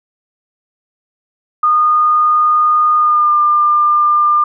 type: tone with pitch glide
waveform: sine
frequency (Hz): 1225 to 1198.4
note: D#6 to D6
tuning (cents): -27 to +35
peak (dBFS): -8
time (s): 1.63-4.44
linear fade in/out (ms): 5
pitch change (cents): -38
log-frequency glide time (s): 2.97-3.33
effects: none